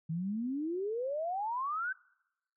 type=exponential sweep; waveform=sine; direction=up; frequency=155.56 to 1568 Hz; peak=-32 dBFS; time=0.09-1.93 s; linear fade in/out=10 ms; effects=noise-tail reverb RT60 0.9 s tail -25 dB re dry